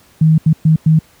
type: tone bursts at uneven times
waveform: sine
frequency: 158.2 Hz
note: D#3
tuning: 29 cents sharp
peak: -6 dBFS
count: 4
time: 0.21-0.38 / 0.46-0.53 / 0.65-0.76 / 0.86-0.99 s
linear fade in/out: 5 ms
effects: pink hiss -49 dBFS RMS until 1.2 s + high-pass 60 Hz 12 dB/octave